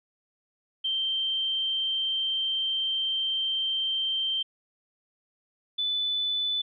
sine tone pair in turn, 3136 / 3494 Hz, G7 / A7, 0 / -13 cents, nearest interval major second, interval 187 cents, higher second, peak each -25 dBFS, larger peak neither, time 0.84-4.43 / 5.78-6.62 s, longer first, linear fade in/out 10 ms, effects none

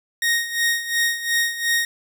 sawtooth tone with tremolo, 1864.7 Hz, A#6, in tune, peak -13 dBFS, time 0.22-1.85 s, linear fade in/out 2 ms, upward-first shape sine, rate 2.8 Hz, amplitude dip 75%, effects none

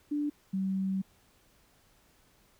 sine tone pair in turn, 293.7 / 191.46 Hz, D4 / G3, 0 / -41 cents, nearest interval perfect fifth, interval 741 cents, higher first, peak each -28 dBFS, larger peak neither, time 0.11-0.3 / 0.53-1.02 s, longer second, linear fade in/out 10 ms, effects pink hiss -65 dBFS RMS until 2.59 s

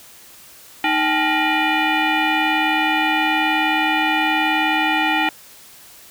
sine tone with frequency modulation, 778 Hz, G5, 13 cents flat, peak -15 dBFS, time 0.84-5.29 s, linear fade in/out 2 ms, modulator 545 Hz, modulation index 3.9, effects white hiss -44 dBFS RMS until 6.1 s

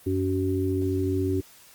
harmonic tone, 94.2 Hz, F#2, 32 cents sharp, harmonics 1 / 3 / 4, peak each -27 / -27 / -27 dBFS, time 0.06-1.41 s, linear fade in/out 10 ms, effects white hiss -52 dBFS RMS until 1.74 s + Opus 32 kbps

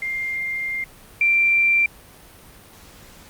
sine tone pair in turn, 2107 / 2358 Hz, C7 / D7, +12 / +6 cents, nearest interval major second, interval 194 cents, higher second, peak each -23 / -14 dBFS, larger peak second, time 0.02-0.84 / 1.21-1.86 s, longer first, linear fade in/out 2 ms, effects pink hiss -46 dBFS RMS until 3.29 s + Opus 48 kbps

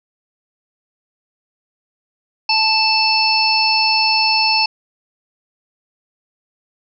harmonic tone, 880 Hz, A5, in tune, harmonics 1 / 3 / 5 / 6, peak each -18 / -18 / -18 / -18 dBFS, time 2.49-4.66 s, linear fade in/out 5 ms, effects none

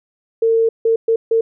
sine tone bursts at uneven times, 453.4 Hz, A#4, 48 cents flat, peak -11 dBFS, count 4, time 0.42-0.69 / 0.85-0.96 / 1.08-1.16 / 1.31-1.41 s, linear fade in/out 5 ms, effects none

